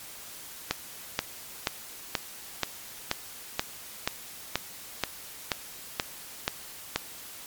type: click train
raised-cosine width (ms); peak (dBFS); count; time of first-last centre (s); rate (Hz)
0.2; -7; 14; 0.71-6.96; 2.08
effects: white hiss -44 dBFS RMS until 7.46 s + MP3 96 kbps